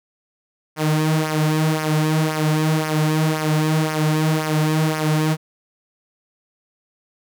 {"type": "tone with flanger", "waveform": "sawtooth", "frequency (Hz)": 155.56, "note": "D#3", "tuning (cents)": 0, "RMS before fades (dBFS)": -19, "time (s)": [0.76, 5.37], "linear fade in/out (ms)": 50, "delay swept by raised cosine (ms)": [0.25, 5.05], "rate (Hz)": 1.9, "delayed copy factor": -0.65, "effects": []}